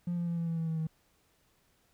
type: tone with pitch steps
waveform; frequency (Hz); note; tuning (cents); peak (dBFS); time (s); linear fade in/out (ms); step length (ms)
triangle; 174.61 / 172.31 / 170.03 / 167.79 / 165.57 / 163.39 / 161.23 / 159.1; F3 / F3 / F3 / E3 / E3 / E3 / E3 / D#3; 0 / -23 / -46 / +31 / +8 / -15 / -38 / +39; -27; 0.07-0.87; 5; 100
effects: tanh soft clip ceiling -26 dBFS + pink hiss -70 dBFS RMS until 1.93 s